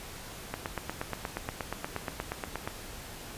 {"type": "click train", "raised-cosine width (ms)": 0.5, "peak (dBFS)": -17, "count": 19, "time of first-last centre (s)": [0.54, 2.675], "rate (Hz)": 8.43, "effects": ["pink hiss -44 dBFS RMS until 3.37 s", "resampled to 32000 Hz"]}